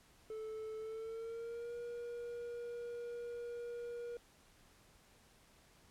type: tone with pitch glide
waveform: triangle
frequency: 436.9 to 476.4 Hz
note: A4 to A#4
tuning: -12 to +38 cents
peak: -40 dBFS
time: 0.3-4.17 s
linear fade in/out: 2 ms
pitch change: +150 cents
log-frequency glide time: 0.78-1.75 s
effects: pink hiss -66 dBFS RMS until 5.9 s + low-pass 12000 Hz 12 dB/octave